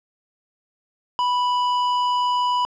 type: tone with tanh clipping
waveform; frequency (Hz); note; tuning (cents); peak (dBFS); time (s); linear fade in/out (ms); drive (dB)
triangle; 987; B5; -1; -20; 1.19-2.65; 0; 17
effects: low-pass 5000 Hz 12 dB/octave